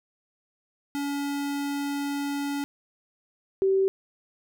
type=tone pair in turn; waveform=square / sine; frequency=283.7 / 385.5 Hz; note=C#4 / G4; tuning=+40 / -29 cents; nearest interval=perfect fourth; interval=531 cents; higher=second; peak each=-28 / -19 dBFS; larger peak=second; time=0.95-2.64 / 3.62-3.88 s; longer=first; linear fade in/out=0 ms; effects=none